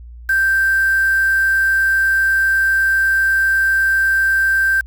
sine tone with quantisation, 1568 Hz, G6, in tune, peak -12 dBFS, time 0.29-4.81 s, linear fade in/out 5 ms, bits 5, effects added 59 Hz sine -33 dBFS peak until 4.86 s

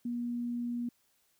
sine tone, 239.8 Hz, A#3, 49 cents sharp, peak -32 dBFS, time 0.05-0.89 s, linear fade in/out 5 ms, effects white hiss -72 dBFS RMS until 1.39 s

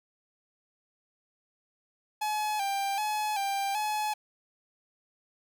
45% pulse tone with vibrato, 820 Hz, G#5, 22 cents flat, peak -28 dBFS, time 2.21-4.14 s, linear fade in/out 10 ms, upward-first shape square, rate 1.3 Hz, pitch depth 62 cents each way, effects none

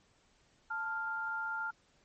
sine tone pair together, 883.2 / 1396.9 Hz, A5 / F6, +6 / 0 cents, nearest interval minor sixth, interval 794 cents, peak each -40 / -35 dBFS, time 0.7-1.71 s, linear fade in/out 10 ms, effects pink hiss -69 dBFS RMS until 2.04 s + MP3 32 kbps

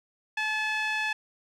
sawtooth tone with band-pass filter, 862 Hz, A5, 36 cents flat, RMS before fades -29 dBFS, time 0.37-1.13 s, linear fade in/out 5 ms, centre 2200 Hz, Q 2.5, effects none

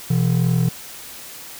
triangle ring-modulated tone, 146.6 Hz, D3, 3 cents flat, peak -10 dBFS, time 0.1-0.69 s, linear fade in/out 5 ms, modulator 21.1 Hz, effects white hiss -37 dBFS RMS until 1.59 s

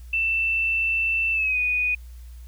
sine tone with pitch glide, 2668 to 2475 Hz, E7 to D#7, +20 to -10 cents, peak -20 dBFS, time 0.13-1.95 s, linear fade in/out 5 ms, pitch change -130 cents, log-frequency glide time 1.32-1.59 s, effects added 60 Hz sine -38 dBFS peak until 2.47 s + white hiss -58 dBFS RMS until 2.47 s

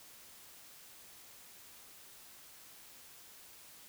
silence, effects white hiss -56 dBFS RMS until 3.88 s

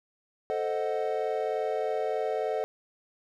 triangle chord, A diminished seventh, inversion none, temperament equal, 440 / 523.3 / 622.3 / 740 Hz, A4 / C5 / Eb5 / Gb5, 0 / 0 / 0 / 0 cents, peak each -29 / -32 / -31 / -32 dBFS, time 0.5-2.64 s, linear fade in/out 0 ms, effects none

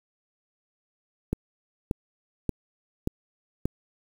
click train, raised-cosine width 3 ms, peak -12 dBFS, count 5, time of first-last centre 1.33-3.656 s, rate 1.72 Hz, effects 7-bit

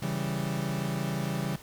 40% pulse chord, C# diminished, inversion none, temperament equal, 138.59 / 164.81 / 196 Hz, C#3 / E3 / G3, 0 / 0 / 0 cents, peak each -32 / -33 / -33 dBFS, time 0.02-1.56 s, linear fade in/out 5 ms, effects pink hiss -50 dBFS RMS until 1.62 s

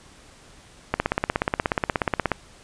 click train, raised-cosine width 0.5 ms, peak -5 dBFS, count 24, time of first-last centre 0.94-2.317 s, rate 16.7 Hz, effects pink hiss -50 dBFS RMS until 2.63 s + resampled to 22050 Hz

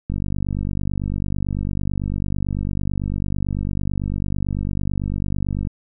click train, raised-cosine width 5 ms, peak -12 dBFS, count 274, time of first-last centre 0.1-5.671 s, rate 49 Hz, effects none

